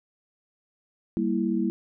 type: chord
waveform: sine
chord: E diminished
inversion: first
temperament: equal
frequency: 196 / 233.1 / 329.6 Hz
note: G3 / Bb3 / E4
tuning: 0 / 0 / 0 cents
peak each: -27 dBFS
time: 1.17-1.7 s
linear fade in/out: 0 ms
effects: none